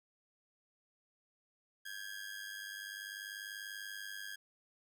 sawtooth ring-modulated tone, 1634 Hz, G#6, 29 cents flat, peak -37 dBFS, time 1.85-4.36 s, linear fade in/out 10 ms, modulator 50.2 Hz, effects none

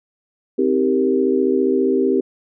sine chord, C minor seventh, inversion none, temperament equal with one note detuned, 261.6 / 316.7 / 392 / 466.2 Hz, C4 / Eb4 / G4 / Bb4, 0 / +31 / 0 / 0 cents, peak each -19 / -23 / -17 / -23 dBFS, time 0.58-2.21 s, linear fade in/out 10 ms, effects none

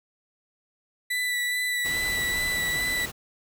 35% pulse tone with vibrato, 1975.5 Hz, B6, in tune, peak -23 dBFS, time 1.1-3.06 s, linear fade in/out 10 ms, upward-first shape sine, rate 2.4 Hz, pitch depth 16 cents each way
pink noise, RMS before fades -36 dBFS, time 1.84-3.12 s, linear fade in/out 20 ms
effects none

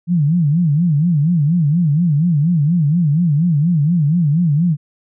sine tone with vibrato, 159.3 Hz, D#3, 41 cents sharp, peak -11 dBFS, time 0.07-4.77 s, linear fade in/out 50 ms, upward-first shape sine, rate 4.2 Hz, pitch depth 200 cents each way, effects none

